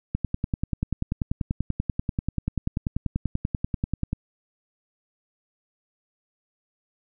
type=click train; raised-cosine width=5 ms; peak=-12 dBFS; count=42; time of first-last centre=0.15-4.131 s; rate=10.3 Hz; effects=none